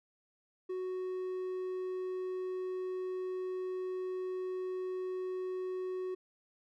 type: tone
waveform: triangle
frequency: 370 Hz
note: F#4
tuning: in tune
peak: -33 dBFS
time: 0.69-6.15 s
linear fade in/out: 10 ms
effects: none